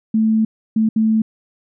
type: tone bursts at uneven times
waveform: sine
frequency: 220 Hz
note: A3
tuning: in tune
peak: -12 dBFS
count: 3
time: 0.14-0.45 / 0.76-0.89 / 0.96-1.22 s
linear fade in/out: 5 ms
effects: none